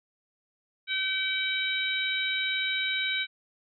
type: harmonic tone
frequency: 766 Hz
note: G5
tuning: 40 cents flat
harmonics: 2 / 3 / 4 / 5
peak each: -33 / -30 / -35 / -31 dBFS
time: 0.87-3.27 s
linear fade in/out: 50 ms
effects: none